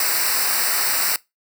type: noise with comb filter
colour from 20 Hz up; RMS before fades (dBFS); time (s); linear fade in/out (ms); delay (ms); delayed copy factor
white; -20; 0-1.16; 2; 0.3; -0.9
effects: noise-tail reverb RT60 0.2 s tail -21 dB re dry